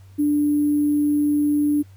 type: tone with sample-and-hold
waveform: sine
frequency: 293.7 Hz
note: D4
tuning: in tune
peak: -16 dBFS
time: 0.18-1.83 s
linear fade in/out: 20 ms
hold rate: 11025 Hz
effects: added 96 Hz sine -43 dBFS peak until 1.96 s + pink hiss -59 dBFS RMS until 1.96 s